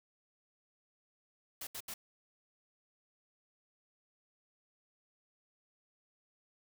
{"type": "noise bursts", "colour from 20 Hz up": "white", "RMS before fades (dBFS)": -43, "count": 3, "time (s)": [1.61, 1.94], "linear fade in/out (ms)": 5, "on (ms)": 60, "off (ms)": 75, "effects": []}